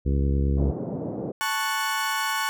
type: harmonic tone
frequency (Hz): 69.3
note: C#2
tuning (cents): 0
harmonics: 1 / 2 / 3 / 4 / 5 / 6 / 7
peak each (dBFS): -21 / -27 / -31 / -33 / -35 / -37 / -38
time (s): 0.05-0.72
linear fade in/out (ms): 20
type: band-pass noise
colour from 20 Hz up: pink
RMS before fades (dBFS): -31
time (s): 0.57-1.32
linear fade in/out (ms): 10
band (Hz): 130 to 600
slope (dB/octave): 24
type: chord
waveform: 30% pulse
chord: F# minor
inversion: first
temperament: equal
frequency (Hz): 880 / 1108.7 / 1480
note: A5 / C#6 / F#6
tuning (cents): 0 / 0 / 0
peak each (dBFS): -26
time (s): 1.41-2.49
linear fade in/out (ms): 0
effects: none